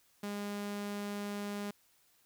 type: tone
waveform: sawtooth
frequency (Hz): 204.2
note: G#3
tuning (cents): -29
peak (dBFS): -33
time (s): 0.23-1.71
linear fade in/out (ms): 5
effects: white hiss -69 dBFS RMS until 2.25 s